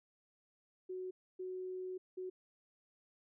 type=tone bursts at uneven times; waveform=sine; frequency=370 Hz; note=F#4; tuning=in tune; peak=-40 dBFS; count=3; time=0.89-1.11 / 1.39-1.98 / 2.17-2.3 s; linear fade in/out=10 ms; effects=none